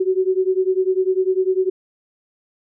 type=beating tone pair; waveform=sine; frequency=370.9 / 380.9 Hz; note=F#4 / G4; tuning=+4 / -50 cents; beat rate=10 Hz; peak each=-18 / -19 dBFS; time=0-1.7 s; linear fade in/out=10 ms; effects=none